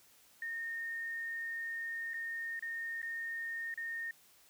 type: tone with dropouts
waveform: sine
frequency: 1836 Hz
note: A#6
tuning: 27 cents flat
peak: -37 dBFS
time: 0.42-4.11 s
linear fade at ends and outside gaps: 2 ms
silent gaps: 2.135-2.141 / 2.594-2.624 / 3.018-3.028 / 3.741-3.775 s
effects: white hiss -64 dBFS RMS until 4.49 s